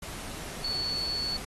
sine tone in noise, 4435 Hz, C#8, in tune, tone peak -29 dBFS, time 0.64-1.37 s, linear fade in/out 5 ms, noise pink, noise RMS -40 dBFS, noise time 0.02-1.45 s, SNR +8 dB, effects AAC 32 kbps

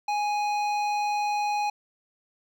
sine tone with hard clipping, 830.6 Hz, G#5, in tune, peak -26 dBFS, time 0.08-1.7 s, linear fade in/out 5 ms, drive 12 dB, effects none

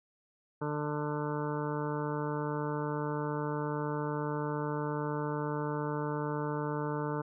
harmonic tone, 148.8 Hz, D3, 23 cents sharp, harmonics 1 / 2 / 3 / 4 / 6 / 7 / 8 / 9 / 10, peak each -36 / -38 / -37 / -43 / -40 / -45 / -45 / -47 / -47 dBFS, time 0.61-7.22 s, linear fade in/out 10 ms, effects none

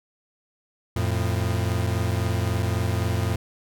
40% pulse tone pair together, 88.44 / 112.2 Hz, F2 / A2, +22 / +34 cents, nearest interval major third, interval 412 cents, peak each -24 dBFS, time 0.96-3.36 s, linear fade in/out 5 ms, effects none

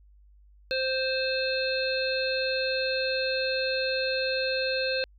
harmonic tone, 523.3 Hz, C5, in tune, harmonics 1 / 3 / 5 / 7 / 8, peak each -28 / -33 / -33 / -38 / -32 dBFS, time 0.71-5.04 s, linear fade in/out 0 ms, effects added 50 Hz sine -53 dBFS peak until 5.18 s

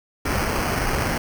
pink noise with sample-and-hold, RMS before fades -23 dBFS, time 0.25-1.18 s, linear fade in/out 5 ms, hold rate 3675 Hz, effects none

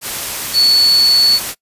sine tone in noise, 4435 Hz, C#8, in tune, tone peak -7 dBFS, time 0.53-1.4 s, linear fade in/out 50 ms, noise white, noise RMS -22 dBFS, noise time 0.01-1.55 s, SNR +12 dB, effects noise-tail reverb RT60 0.1 s tail -22 dB re dry + resampled to 32000 Hz

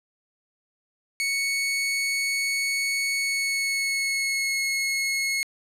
sawtooth tone with pitch glide, 2217 to 2176 Hz, C#7 to C#7, 0 to -33 cents, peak -20 dBFS, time 1.2-5.43 s, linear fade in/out 0 ms, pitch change -33 cents, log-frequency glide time 3.15-4.6 s, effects low-pass 12000 Hz 12 dB/octave

